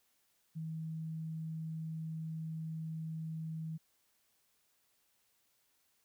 sine tone, 160 Hz, D#3, 49 cents sharp, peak -38 dBFS, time 0.55-3.78 s, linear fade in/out 20 ms, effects white hiss -75 dBFS RMS until 6.04 s

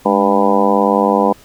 harmonic tone with a mistuned harmonic, 99 Hz, G2, 18 cents sharp, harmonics 2 / 3 / 4 / 5 / 6 / 7 / 8 / 9 / 10, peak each -17 / -20 / -21 / -16 / -21 / -21 / -19 / -21 / -18 dBFS, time 0.05-1.33 s, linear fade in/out 10 ms, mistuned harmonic 2, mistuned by +85 cents, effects pink hiss -45 dBFS RMS until 1.44 s

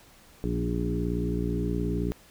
harmonic tone with a mistuned harmonic, 58.9 Hz, A#1, 19 cents sharp, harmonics 1 / 2 / 3 / 4 / 5 / 6 / 7, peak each -31 / -34 / -31 / -37 / -33 / -37 / -35 dBFS, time 0.44-2.12 s, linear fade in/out 0 ms, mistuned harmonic 5, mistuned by -18 cents, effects pink hiss -55 dBFS RMS until 2.3 s

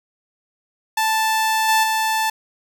sawtooth tone with level steps, 880 Hz, A5, in tune, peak -13 / -10 / -14 dBFS, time 0.97-2.3 s, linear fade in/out 5 ms, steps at 1.68 / 1.83 s, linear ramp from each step 10 ms, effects none

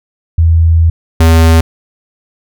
sine / square tone pair in turn, 82.3 / 81.84 Hz, E2 / E2, -2 / -12 cents, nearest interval unison, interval 10 cents, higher first, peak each -4 dBFS, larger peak neither, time 0.38-0.9 / 1.2-1.61 s, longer first, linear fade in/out 5 ms, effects none

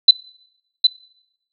sine tone with echo, 4008 Hz, B7, 25 cents sharp, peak -3 dBFS, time 0.08-0.11 s, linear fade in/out 5 ms, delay 760 ms, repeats 1, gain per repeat -5 dB, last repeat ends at 0.87 s, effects noise-tail reverb RT60 0.8 s tail -22 dB re dry

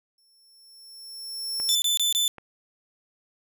sawtooth tone with exponential growth, 5400 Hz, E8, 41 cents sharp, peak -20 dBFS, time 0.18-1.75 s, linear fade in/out 2 ms, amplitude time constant 340 ms
clicks, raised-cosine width 0.5 ms, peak -24 / -26 dBFS, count 2, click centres 1.6 / 2.383 s
sawtooth tone bursts, 3517 Hz, A7, 1 cent flat, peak -18 dBFS, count 4, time 1.69-2.279 s, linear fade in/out 0 ms, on 130 ms, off 23 ms
effects none

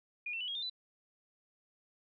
sine tone with pitch steps, 2440 / 2692 / 2969 / 3276 / 3614 / 3987 Hz, D#7 / E7 / F#7 / G#7 / A7 / B7, -34 / +36 / +5 / -24 / +46 / +16 cents, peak -36 dBFS, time 0.26-0.698 s, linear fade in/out 5 ms, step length 73 ms, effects none

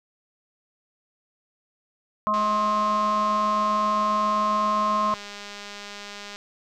harmonic tone, 211.5 Hz, G#3, 32 cents sharp, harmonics 1 / 3 / 5 / 6, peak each -31 / -30 / -21 / -31 dBFS, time 2.27-5.14 s, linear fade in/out 0 ms
click train, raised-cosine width 0.2 ms, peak -21 dBFS, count 821, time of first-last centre 2.34-6.36 s, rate 204 Hz
effects none

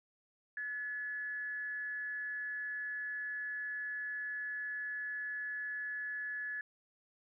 sine tone with frequency modulation, 1709 Hz, G#6, 49 cents sharp, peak -37 dBFS, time 0.57-6.61 s, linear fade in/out 2 ms, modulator 248 Hz, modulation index 0.22, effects none

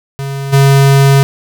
square tone with level steps, 137.8 Hz, C#3, 10 cents flat, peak -18 / -5 dBFS, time 0.19-1.23 s, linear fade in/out 0 ms, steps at 0.52 s, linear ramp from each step 20 ms, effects none

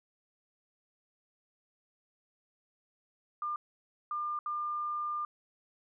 sine tone bursts at uneven times, 1200 Hz, D6, 37 cents sharp, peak -32 dBFS, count 3, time 3.42-3.56 / 4.11-4.39 / 4.46-5.25 s, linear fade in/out 2 ms, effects none

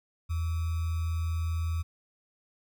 sine tone with sample-and-hold, 82.41 Hz, E2, in tune, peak -27 dBFS, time 0.29-1.83 s, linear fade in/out 20 ms, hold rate 1225 Hz, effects none

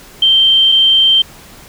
sine tone pair in turn, 3136 / 3136 Hz, G7 / G7, 0 / 0 cents, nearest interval unison, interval 0 cents, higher neither, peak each -6 dBFS, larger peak neither, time 0.22-0.72 / 0.72-1.22 s, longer neither, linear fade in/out 5 ms, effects pink hiss -38 dBFS RMS until 1.68 s

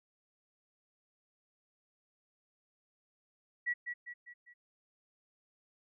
sine tone with echo, 1934 Hz, B6, 37 cents flat, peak -30 dBFS, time 3.66-3.74 s, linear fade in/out 20 ms, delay 200 ms, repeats 4, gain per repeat -6 dB, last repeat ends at 4.54 s, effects none

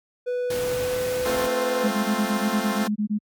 triangle tone with pitch glide, 493.9 to 502.2 Hz, B4 to B4, 0 to +29 cents, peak -21 dBFS, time 0.26-1.89 s, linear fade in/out 20 ms, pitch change +29 cents, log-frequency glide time 0.54-0.97 s
pink noise, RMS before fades -32 dBFS, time 0.5-1.47 s, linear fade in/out 5 ms
10% pulse chord, F major, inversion first, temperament equal with one note detuned, 220 / 261.6 / 350.6 Hz, A3 / C4 / F4, 0 / 0 / +7 cents, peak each -21 / -20 / -22 dBFS, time 1.25-2.88 s, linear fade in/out 10 ms
sine tone bursts, 210 Hz, G#3, 19 cents sharp, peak -20 dBFS, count 12, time 1.83-3.188 s, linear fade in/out 20 ms, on 93 ms, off 22 ms
effects high-pass 60 Hz 12 dB/octave + MP3 96 kbps

